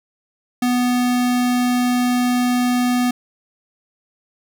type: tone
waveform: square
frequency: 246.9 Hz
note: B3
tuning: in tune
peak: -16 dBFS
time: 0.62-3.11 s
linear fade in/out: 5 ms
effects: none